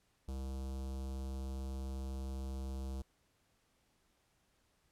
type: tone with notch filter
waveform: square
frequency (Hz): 66.3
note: C2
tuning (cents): +23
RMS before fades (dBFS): -41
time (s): 0.28-3.02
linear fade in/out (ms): 5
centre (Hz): 1900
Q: 0.53
effects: pink hiss -75 dBFS RMS until 4.91 s + low-pass 12000 Hz 12 dB/octave